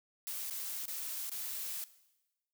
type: noise with dropouts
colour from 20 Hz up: blue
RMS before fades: -40 dBFS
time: 0.27-1.84 s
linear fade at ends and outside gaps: 0 ms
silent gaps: 0.499-0.508 / 0.856-0.881 / 1.295-1.317 s
effects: noise-tail reverb RT60 1.0 s tail -17 dB re dry